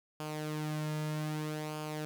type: tone with flanger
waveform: sawtooth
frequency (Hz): 153.1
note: D#3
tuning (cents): -28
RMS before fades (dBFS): -37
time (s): 0.2-2.05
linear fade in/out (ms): 0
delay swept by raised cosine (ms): 0.51 to 2.71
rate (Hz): 0.63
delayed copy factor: -0.55
effects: none